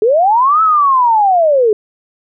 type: linear two-way sweep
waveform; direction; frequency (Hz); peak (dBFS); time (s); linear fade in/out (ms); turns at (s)
sine; up then down; 407.7 to 1318.5 to 407.7; -7; 0.02-1.73; 2; 0.62
effects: none